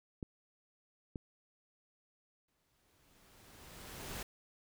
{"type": "clicks", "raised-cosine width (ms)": 3, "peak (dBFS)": -28, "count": 2, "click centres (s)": [0.228, 1.158]}
{"type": "noise with exponential growth", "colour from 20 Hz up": "pink", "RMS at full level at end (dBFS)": -42, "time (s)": [2.48, 4.23], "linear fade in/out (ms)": 5, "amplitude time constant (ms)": 380}
{"effects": []}